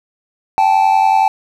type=tone pair together; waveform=triangle; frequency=779 / 869.7 Hz; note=G5 / A5; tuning=-11 / -20 cents; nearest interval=major second; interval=191 cents; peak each=-10 dBFS; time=0.58-1.28 s; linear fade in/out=0 ms; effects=none